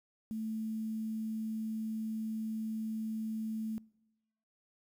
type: tone with quantisation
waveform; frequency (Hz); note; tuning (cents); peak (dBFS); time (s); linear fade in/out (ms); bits
sine; 220; A3; 0; -35; 0.31-3.78; 0; 10
effects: noise-tail reverb RT60 1.0 s tail -25 dB re dry

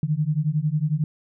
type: beating tone pair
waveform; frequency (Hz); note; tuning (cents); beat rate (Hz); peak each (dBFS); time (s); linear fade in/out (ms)
sine; 146.83 / 157.83; D3 / D#3; 0 / +25; 11; -23; 0.03-1.04; 2
effects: none

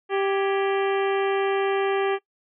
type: harmonic tone with a mistuned harmonic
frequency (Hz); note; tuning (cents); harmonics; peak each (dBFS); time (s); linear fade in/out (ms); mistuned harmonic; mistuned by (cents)
392.1; G4; 0; 1 / 2 / 3 / 4 / 5 / 6 / 7 / 8; -22 / -28 / -32 / -34 / -36 / -38 / -39 / -40; 0.09-2.19; 50; 4; +98
effects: noise-tail reverb RT60 0.1 s tail -20 dB re dry

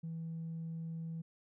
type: tone with tanh clipping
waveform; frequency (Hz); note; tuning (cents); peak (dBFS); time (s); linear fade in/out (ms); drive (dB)
triangle; 163.8; E3; -11; -39; 0.03-1.22; 10; 5
effects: none

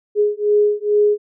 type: beating tone pair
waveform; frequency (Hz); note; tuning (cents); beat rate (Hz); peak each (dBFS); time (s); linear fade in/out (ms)
sine; 415.3 / 417.6; G#4 / G#4; 0 / +10; 2.3; -16; 0.15-1.18; 50
effects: none

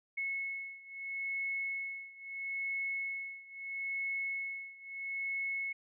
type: beating tone pair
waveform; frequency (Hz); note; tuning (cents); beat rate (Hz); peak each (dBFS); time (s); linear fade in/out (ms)
sine; 2191 / 2191.76; C#7 / C#7; -21 / -20; 0.76; -38 / -40; 0.17-5.73; 10
effects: none

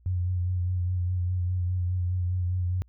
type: tone with vibrato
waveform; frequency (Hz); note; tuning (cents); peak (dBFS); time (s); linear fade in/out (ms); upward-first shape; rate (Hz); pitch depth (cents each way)
sine; 90.1; F#2; -45; -24; 0.06-2.82; 0; sine; 4.9; 33
effects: added 60 Hz sine -55 dBFS peak until 2.88 s

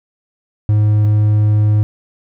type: tone pair in turn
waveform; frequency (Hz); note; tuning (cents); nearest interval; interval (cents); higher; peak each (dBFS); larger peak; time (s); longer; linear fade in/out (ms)
triangle; 105.7 / 105.7; G#2 / G#2; +31 / +31; unison; 0; neither; -7; neither; 0.69-1.05 / 1.05-1.83; second; 0
effects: none

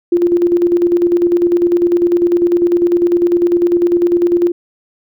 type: tone with tremolo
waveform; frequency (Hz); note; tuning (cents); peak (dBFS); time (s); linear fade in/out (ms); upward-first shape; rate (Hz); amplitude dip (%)
sine; 347.4; F4; -9; -7; 0.12-4.52; 5; square; 10; 50
effects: none

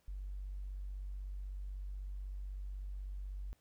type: tone with tanh clipping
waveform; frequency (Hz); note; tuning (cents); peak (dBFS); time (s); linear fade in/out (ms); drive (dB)
triangle; 48.06; G1; -34; -40; 0.08-3.53; 0; 4
effects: pink hiss -75 dBFS RMS until 3.6 s

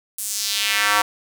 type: tone with high-pass filter sweep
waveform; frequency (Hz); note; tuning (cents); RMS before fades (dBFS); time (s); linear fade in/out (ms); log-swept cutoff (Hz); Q
square; 103.83; G#2; 0; -21; 0.18-1.02; 5; 10000 to 1000; 1.7
effects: none

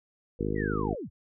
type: harmonic tone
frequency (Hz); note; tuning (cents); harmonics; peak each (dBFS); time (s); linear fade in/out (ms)
51.91; G#1; 0; 1 / 2 / 3 / 4 / 5 / 6 / 7 / 8 / 9; -36 / -36 / -36 / -36 / -36 / -36 / -36 / -36 / -36; 0.39-0.95; 10
type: linear sweep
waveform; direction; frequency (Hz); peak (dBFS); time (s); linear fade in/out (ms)
sine; down; 2017 to 43.65; -34; 0.55-1.1; 50
effects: none

